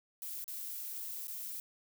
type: noise with dropouts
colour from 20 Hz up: violet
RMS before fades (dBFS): -42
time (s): 0.22-1.6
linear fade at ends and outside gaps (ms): 1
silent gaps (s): 0.442-0.479 / 1.272-1.28
effects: none